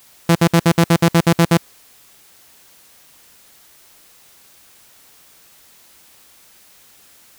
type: tone bursts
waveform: sawtooth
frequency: 168.1 Hz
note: E3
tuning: 34 cents sharp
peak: -5 dBFS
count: 11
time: 0.29-1.573 s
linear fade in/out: 5 ms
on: 63 ms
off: 59 ms
effects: white hiss -49 dBFS RMS until 7.38 s